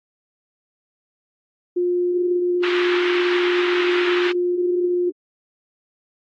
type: tone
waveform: sine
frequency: 355 Hz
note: F4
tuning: 28 cents sharp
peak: -17 dBFS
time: 1.76-5.1 s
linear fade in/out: 10 ms
type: band-pass noise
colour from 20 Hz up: pink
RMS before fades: -26 dBFS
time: 2.63-4.32 s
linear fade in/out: 5 ms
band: 1200 to 3200 Hz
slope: 24 dB/octave
effects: AAC 32 kbps